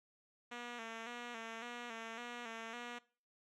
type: tone with vibrato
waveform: 5% pulse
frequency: 233.5 Hz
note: A#3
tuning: 3 cents sharp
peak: -33 dBFS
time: 0.51-2.99 s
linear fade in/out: 10 ms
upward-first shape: square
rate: 1.8 Hz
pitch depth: 54 cents each way
effects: noise-tail reverb RT60 0.4 s tail -21 dB re dry + low-pass 5000 Hz 12 dB/octave